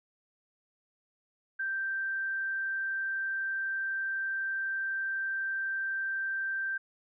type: tone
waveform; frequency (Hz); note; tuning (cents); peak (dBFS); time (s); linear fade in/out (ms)
sine; 1568; G6; 0; -30; 1.59-6.78; 10
effects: none